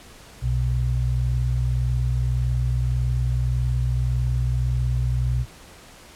sine tone pair together, 61.73 / 123.47 Hz, B1 / B2, 0 / 0 cents, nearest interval octave, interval 1200 cents, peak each -22 dBFS, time 0.41-5.46 s, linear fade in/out 50 ms, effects pink hiss -46 dBFS RMS until 6.15 s + low-pass 11000 Hz 12 dB/octave

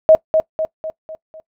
sine tone with echo, 634 Hz, D#5, 32 cents sharp, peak -4 dBFS, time 0.09-0.15 s, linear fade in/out 0 ms, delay 250 ms, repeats 5, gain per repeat -6 dB, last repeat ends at 1.4 s, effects noise-tail reverb RT60 0.1 s tail -21 dB re dry

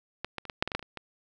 clicks, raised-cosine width 0.3 ms, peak -16 / -18 / -27 / -18 / -7 / -16 / -20 / -12 / -26 / -27 / -22 dBFS, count 11, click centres 0.246 / 0.383 / 0.453 / 0.498 / 0.625 / 0.676 / 0.718 / 0.75 / 0.794 / 0.827 / 0.973 s, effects none

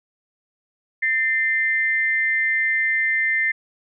sine tone pair together, 1800 / 2079 Hz, A6 / C7, +39 / -12 cents, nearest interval major second, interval 249 cents, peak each -21 / -20 dBFS, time 1.02-3.52 s, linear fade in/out 10 ms, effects none

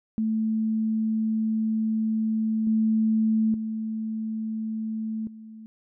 sine tone with level steps, 220 Hz, A3, in tune, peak -22 / -19 / -27 / -40 dBFS, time 0.18-5.66 s, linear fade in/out 0 ms, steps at 2.67 / 3.54 / 5.27 s, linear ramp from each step 2 ms, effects none

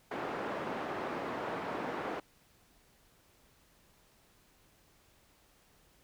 pink band-pass noise, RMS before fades -38 dBFS, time 0.11-2.2 s, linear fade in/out 5 ms, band 300 to 1400 Hz, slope 12 dB/octave, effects pink hiss -66 dBFS RMS until 6.03 s

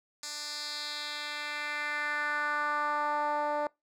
10% pulse tone with band-pass filter sweep, 295.9 Hz, D4, 13 cents sharp, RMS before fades -33 dBFS, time 0.23-3.67 s, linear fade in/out 2 ms, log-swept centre 6100 to 680 Hz, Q 2.3, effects noise-tail reverb RT60 0.2 s tail -24 dB re dry

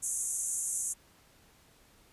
pink band-pass noise, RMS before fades -34 dBFS, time 0.02-0.94 s, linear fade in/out 20 ms, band 6400 to 11000 Hz, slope 96 dB/octave, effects pink hiss -62 dBFS RMS until 2.12 s + resampled to 32000 Hz

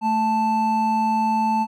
triangle tone pair together, 220 / 880 Hz, A3 / A5, 0 / 0 cents, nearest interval 2 octaves, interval 2400 cents, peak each -21 / -17 dBFS, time 0.01-1.67 s, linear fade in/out 50 ms, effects none

